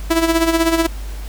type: tone with tremolo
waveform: sawtooth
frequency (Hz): 329.6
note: E4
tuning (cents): 0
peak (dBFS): -7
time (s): 0.1-0.87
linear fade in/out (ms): 10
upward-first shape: sine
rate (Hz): 16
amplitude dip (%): 65
effects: added 50 Hz sine -25 dBFS peak until 1.28 s + pink hiss -39 dBFS RMS until 1.28 s